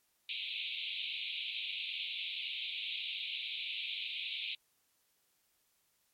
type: band-pass noise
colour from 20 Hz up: white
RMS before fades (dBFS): -40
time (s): 0.29-4.55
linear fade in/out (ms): 2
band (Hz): 2300 to 3900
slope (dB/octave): 96
effects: white hiss -75 dBFS RMS until 6.13 s + MP3 64 kbps